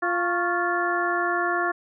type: harmonic tone with a mistuned harmonic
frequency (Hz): 348.6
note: F4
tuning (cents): -3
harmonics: 1 / 2 / 3 / 4 / 5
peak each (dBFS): -28 / -28 / -28 / -28 / -28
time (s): 0.02-1.72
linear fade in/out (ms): 10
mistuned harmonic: 3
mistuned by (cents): +90
effects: none